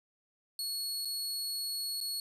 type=tone with dropouts; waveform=sawtooth; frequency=4356 Hz; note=C#8; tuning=31 cents flat; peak=-31 dBFS; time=0.59-2.2 s; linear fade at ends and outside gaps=1 ms; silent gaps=1.049-1.054 / 2.004-2.011 s; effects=resampled to 32000 Hz